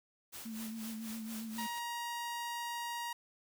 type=noise with tremolo; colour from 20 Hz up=white; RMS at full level=-46 dBFS; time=0.32-1.8 s; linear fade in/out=20 ms; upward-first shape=sine; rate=4.1 Hz; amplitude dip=70%
type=tone with vibrato; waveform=sine; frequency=222.6 Hz; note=A3; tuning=20 cents sharp; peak=-40 dBFS; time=0.45-1.67 s; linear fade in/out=10 ms; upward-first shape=sine; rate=7.3 Hz; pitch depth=35 cents each way
type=tone; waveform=sawtooth; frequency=946 Hz; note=A#5; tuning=25 cents sharp; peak=-34 dBFS; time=1.58-3.13 s; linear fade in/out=5 ms
effects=none